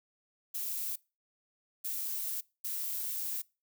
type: noise bursts at uneven times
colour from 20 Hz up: violet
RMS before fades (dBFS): -36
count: 3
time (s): 0.54-0.96 / 1.84-2.41 / 2.64-3.42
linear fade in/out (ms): 10
effects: noise-tail reverb RT60 0.3 s tail -24 dB re dry